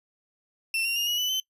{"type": "tone with pitch steps", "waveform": "35% pulse", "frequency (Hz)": [2689, 2760, 2832, 2907, 2984, 3062], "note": ["E7", "F7", "F7", "F#7", "F#7", "G7"], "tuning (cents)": [34, -21, 23, -31, 14, -41], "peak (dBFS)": -23, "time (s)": [0.74, 1.4], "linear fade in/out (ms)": 2, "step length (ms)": 110, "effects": ["noise-tail reverb RT60 0.1 s tail -21 dB re dry", "resampled to 32000 Hz"]}